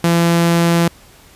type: tone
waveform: sawtooth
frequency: 169.5 Hz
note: E3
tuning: 49 cents sharp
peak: -7 dBFS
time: 0.04-0.88 s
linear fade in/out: 2 ms
effects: pink hiss -45 dBFS RMS until 1.35 s + resampled to 32000 Hz